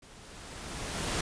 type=noise with level ramp; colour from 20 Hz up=pink; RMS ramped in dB=-54 to -30 dBFS; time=0.02-1.21 s; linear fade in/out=5 ms; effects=resampled to 22050 Hz